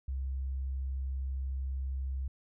sine tone, 66.4 Hz, C2, 26 cents sharp, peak -32 dBFS, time 0.08-2.28 s, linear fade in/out 5 ms, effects none

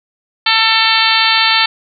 harmonic tone, 446.2 Hz, A4, 24 cents sharp, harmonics 2 / 3 / 4 / 5 / 6 / 7 / 8 / 9 / 10, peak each -18 / -18 / -18 / -18 / -18 / -18 / -18 / -18 / -18 dBFS, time 0.46-1.66 s, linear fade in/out 5 ms, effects none

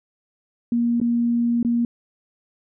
sine tone with dropouts, 236.4 Hz, A#3, 24 cents sharp, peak -17 dBFS, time 0.72-1.85 s, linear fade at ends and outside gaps 2 ms, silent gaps 1.001-1.014 / 1.629-1.648 s, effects none

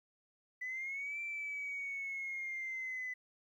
sine linear two-way sweep, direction up then down, 1982 to 2350 to 2001 Hz, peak -37 dBFS, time 0.61-3.14 s, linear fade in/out 10 ms, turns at 1.2 s, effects tanh soft clip ceiling -34 dBFS + 12-bit

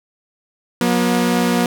sawtooth tone pair together, 181.1 / 240 Hz, F#3 / B3, -37 / -49 cents, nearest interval perfect fourth, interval 488 cents, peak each -15 / -12 dBFS, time 0.81-1.66 s, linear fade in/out 2 ms, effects none

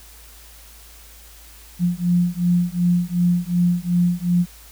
sine beating tone pair, 174.61 / 177.31 Hz, F3 / F3, 0 / +27 cents, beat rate 2.7 Hz, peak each -19 dBFS, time 1.79-4.46 s, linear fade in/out 50 ms, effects added 55 Hz sine -45 dBFS peak until 4.71 s + white hiss -46 dBFS RMS until 4.71 s

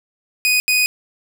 sawtooth tone bursts at uneven times, 2489 Hz, D#7, in tune, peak -10 dBFS, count 2, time 0.45-0.6 / 0.68-0.86 s, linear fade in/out 0 ms, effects none

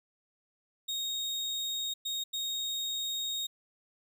35% pulse tone bursts at uneven times, 3729 Hz, A#7, in tune, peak -30 dBFS, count 3, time 0.88-1.94 / 2.05-2.24 / 2.33-3.47 s, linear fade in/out 10 ms, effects none

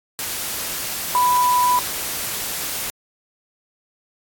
sine tone in noise, 990 Hz, B5, 4 cents sharp, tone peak -14 dBFS, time 1.15-1.79 s, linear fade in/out 0 ms, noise white, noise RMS -26 dBFS, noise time 0.19-2.9 s, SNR +9 dB, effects AAC 64 kbps

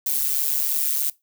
violet noise with amplitude modulation, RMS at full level -19 dBFS, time 0.06-1.1 s, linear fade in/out 5 ms, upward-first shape sine, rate 143 Hz, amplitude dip 85%, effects noise-tail reverb RT60 0.2 s tail -20 dB re dry

